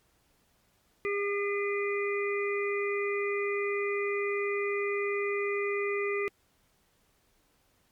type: harmonic tone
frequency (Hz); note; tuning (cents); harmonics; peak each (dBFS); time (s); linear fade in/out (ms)
404.6; G#4; -45; 1 / 3 / 5 / 6; -29 / -38 / -35 / -38; 1.05-6.28; 0
effects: pink hiss -69 dBFS RMS until 7.91 s + MP3 96 kbps